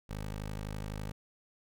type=tone; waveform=15% pulse; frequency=51.91 Hz; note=G#1; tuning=in tune; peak=-31 dBFS; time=0.09-1.12 s; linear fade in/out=10 ms; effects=none